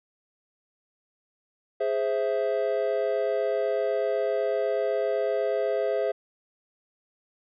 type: chord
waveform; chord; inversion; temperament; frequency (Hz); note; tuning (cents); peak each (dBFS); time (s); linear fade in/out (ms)
triangle; Ab augmented; none; equal; 415.3 / 523.3 / 659.3; Ab4 / C5 / E5; 0 / 0 / 0; -26; 1.8-6.12; 10
effects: resampled to 11025 Hz